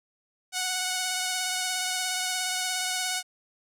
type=tone with vibrato; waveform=5% pulse; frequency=738 Hz; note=F#5; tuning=5 cents flat; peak=-15 dBFS; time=0.52-3.23 s; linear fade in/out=50 ms; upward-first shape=sine; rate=17 Hz; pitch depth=17 cents each way; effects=none